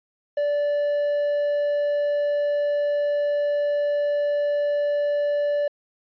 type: tone with quantisation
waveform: triangle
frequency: 582 Hz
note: D5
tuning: 16 cents flat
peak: -18 dBFS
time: 0.37-5.68 s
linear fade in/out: 5 ms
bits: 8
effects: resampled to 11025 Hz